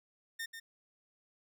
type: tone with echo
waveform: sawtooth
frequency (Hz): 1821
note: A#6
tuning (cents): -41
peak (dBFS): -34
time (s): 0.39-0.46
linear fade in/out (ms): 10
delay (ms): 140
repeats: 1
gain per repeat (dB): -7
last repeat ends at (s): 0.6
effects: none